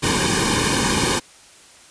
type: noise with comb filter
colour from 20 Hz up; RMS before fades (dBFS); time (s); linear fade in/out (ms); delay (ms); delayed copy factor
pink; -19; 0.02-1.2; 20; 1.5; -0.95
effects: white hiss -47 dBFS RMS until 1.9 s + resampled to 22050 Hz